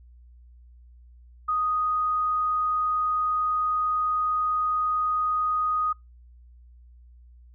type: tone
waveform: sine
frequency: 1244.5 Hz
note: D#6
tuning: in tune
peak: -22 dBFS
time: 1.48-5.93 s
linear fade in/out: 10 ms
effects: noise-tail reverb RT60 0.2 s tail -26 dB re dry + added 60 Hz sine -48 dBFS peak until 7.54 s